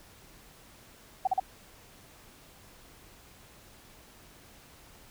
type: tone bursts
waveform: sine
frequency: 759 Hz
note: F#5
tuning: 44 cents sharp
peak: -22 dBFS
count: 3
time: 1.25-1.399 s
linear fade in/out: 5 ms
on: 23 ms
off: 40 ms
effects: pink hiss -55 dBFS RMS until 5.1 s